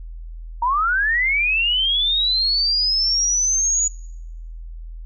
sine linear sweep, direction up, 918 to 6870 Hz, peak -16 dBFS, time 0.62-3.88 s, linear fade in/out 5 ms, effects noise-tail reverb RT60 0.9 s tail -25 dB re dry + added 41 Hz sine -31 dBFS peak until 5.05 s

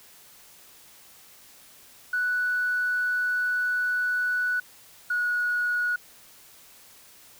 sine tone pair in turn, 1480 / 1457.9 Hz, F#6 / F#6, 0 / -26 cents, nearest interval unison, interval 26 cents, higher first, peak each -22 dBFS, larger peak neither, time 2.13-4.6 / 5.1-5.96 s, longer first, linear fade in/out 5 ms, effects tanh soft clip ceiling -18 dBFS + white hiss -52 dBFS RMS until 7.39 s

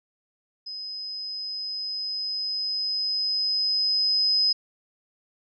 sine tone with level ramp, 5050 Hz, D#8, 25 cents sharp, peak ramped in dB -33 to -18 dBFS, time 0.66-4.53 s, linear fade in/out 10 ms, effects none

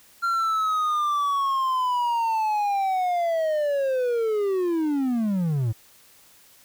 triangle linear sweep, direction down, 1385 to 104.2 Hz, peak -19 dBFS, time 0.22-5.73 s, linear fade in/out 20 ms, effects white hiss -54 dBFS RMS until 6.64 s

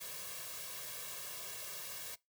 white noise with comb filter, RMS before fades -45 dBFS, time 0-2.16 s, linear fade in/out 20 ms, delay 1.8 ms, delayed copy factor +0.8, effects noise-tail reverb RT60 0.2 s tail -22 dB re dry + high-pass 100 Hz 12 dB/octave

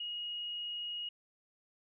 sine tone, 2883 Hz, F#7, 46 cents flat, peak -37 dBFS, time 0-1.09 s, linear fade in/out 5 ms, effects none

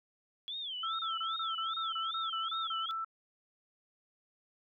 sine tone with vibrato, 3316 Hz, G#7, 3 cents flat, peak -37 dBFS, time 0.48-2.91 s, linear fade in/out 0 ms, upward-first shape sine, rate 2.5 Hz, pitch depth 200 cents each way
sine tone bursts, 1327 Hz, E6, 11 cents sharp, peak -34 dBFS, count 12, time 0.83-3.047 s, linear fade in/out 5 ms, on 160 ms, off 27 ms
effects none

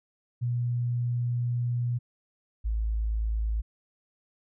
sine tone pair in turn, 121 / 54.49 Hz, B2 / A1, -35 / -16 cents, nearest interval octave + major second, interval 1381 cents, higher first, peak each -25 / -25 dBFS, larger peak neither, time 0.41-1.99 / 2.64-3.62 s, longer first, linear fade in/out 20 ms, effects none

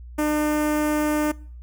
sawtooth tone with notch filter, 301.4 Hz, D4, 45 cents sharp, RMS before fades -22 dBFS, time 0.18-1.32 s, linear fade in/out 10 ms, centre 4000 Hz, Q 0.77, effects noise-tail reverb RT60 0.5 s tail -23 dB re dry + added 60 Hz sine -37 dBFS peak until 1.62 s

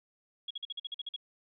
sine tone bursts, 3322 Hz, G#7, in tune, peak -35 dBFS, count 10, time 0.48-1.163 s, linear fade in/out 5 ms, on 26 ms, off 47 ms, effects none

